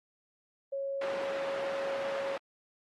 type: tone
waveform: sine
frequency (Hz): 550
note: C#5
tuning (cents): -14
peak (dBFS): -32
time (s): 0.72-2.37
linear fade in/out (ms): 10
type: band-pass noise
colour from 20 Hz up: pink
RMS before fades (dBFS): -40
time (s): 1.01-2.38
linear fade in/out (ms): 5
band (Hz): 410 to 2300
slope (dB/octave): 12
effects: Opus 32 kbps